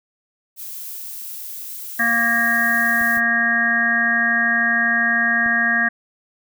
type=noise; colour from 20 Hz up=violet; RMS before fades=-32 dBFS; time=0.56-3.21 s; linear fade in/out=50 ms
type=harmonic tone; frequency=233.1 Hz; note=A#3; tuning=in tune; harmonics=1 / 3 / 5 / 7 / 8; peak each=-26 / -27 / -29 / -18 / -19 dBFS; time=1.99-5.89 s; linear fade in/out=10 ms
type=clicks; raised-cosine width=3 ms; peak=-24 dBFS; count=3; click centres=3.014 / 3.173 / 5.462 s
effects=none